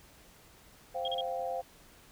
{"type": "chord", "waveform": "sine", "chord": "C suspended fourth", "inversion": "none", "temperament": "equal", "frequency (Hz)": [523.3, 698.5, 784], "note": ["C5", "F5", "G5"], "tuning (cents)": [0, 0, 0], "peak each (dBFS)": [-36, -36, -39], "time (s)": [0.94, 1.62], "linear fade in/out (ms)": 20}
{"type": "tone bursts", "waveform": "sine", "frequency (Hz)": 3254, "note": "G#7", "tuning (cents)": -36, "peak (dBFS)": -33, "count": 3, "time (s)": [1.05, 1.209], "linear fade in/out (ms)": 2, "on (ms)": 29, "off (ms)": 36}
{"effects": ["pink hiss -58 dBFS RMS until 2.11 s"]}